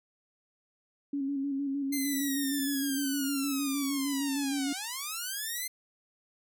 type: tone with vibrato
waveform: sine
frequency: 277.4 Hz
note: C#4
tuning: 1 cent sharp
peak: -29 dBFS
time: 1.13-4.73 s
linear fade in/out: 5 ms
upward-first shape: square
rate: 6.5 Hz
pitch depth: 34 cents each way
type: linear two-way sweep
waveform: 5% pulse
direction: down then up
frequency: 2093 to 701 to 2093 Hz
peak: -23 dBFS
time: 1.92-5.68 s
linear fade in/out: 10 ms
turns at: 4.72 s
effects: none